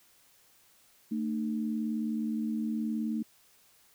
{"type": "tone pair together", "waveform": "sine", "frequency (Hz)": [223.7, 302.9], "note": ["A3", "D#4"], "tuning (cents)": [29, -46], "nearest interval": "perfect fourth", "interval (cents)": 525, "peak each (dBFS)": [-30, -36], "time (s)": [1.11, 3.23], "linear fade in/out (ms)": 10, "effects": ["white hiss -63 dBFS RMS until 3.94 s"]}